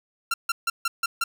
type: tone bursts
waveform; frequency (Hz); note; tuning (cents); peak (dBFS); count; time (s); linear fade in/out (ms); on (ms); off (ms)
sawtooth; 1367; F6; -37; -18; 6; 0.31-1.24; 5; 30; 150
effects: none